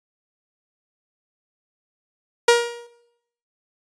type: tone with exponential decay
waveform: sawtooth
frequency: 473.7 Hz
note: A#4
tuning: 28 cents sharp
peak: -5 dBFS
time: 2.48-2.87 s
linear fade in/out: 5 ms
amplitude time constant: 83 ms
effects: noise-tail reverb RT60 0.8 s tail -18 dB re dry + resampled to 22050 Hz